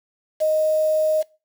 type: tone with quantisation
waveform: sine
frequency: 622.3 Hz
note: D#5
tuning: in tune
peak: -16 dBFS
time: 0.4-1.23 s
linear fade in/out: 20 ms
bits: 6
effects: noise-tail reverb RT60 0.3 s tail -21 dB re dry